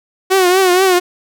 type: tone with vibrato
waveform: sawtooth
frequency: 370.1 Hz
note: F#4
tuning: in tune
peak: -5 dBFS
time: 0.3-1 s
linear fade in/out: 20 ms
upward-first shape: triangle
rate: 4.2 Hz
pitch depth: 91 cents each way
effects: none